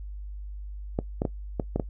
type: clicks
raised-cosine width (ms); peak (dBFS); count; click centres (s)
2; -12; 6; 0.989 / 1.219 / 1.252 / 1.598 / 1.76 / 1.798
effects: noise-tail reverb RT60 0.1 s tail -19 dB re dry + added 50 Hz sine -35 dBFS peak until 1.89 s